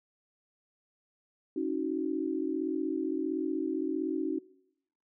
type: tone cluster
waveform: sine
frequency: 275.4 / 316.9 / 372.6 Hz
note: C#4 / D#4 / F#4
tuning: -11 / +32 / +12 cents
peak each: -34 / -32 / -34 dBFS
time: 1.56-4.39 s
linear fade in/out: 5 ms
effects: noise-tail reverb RT60 0.8 s tail -22 dB re dry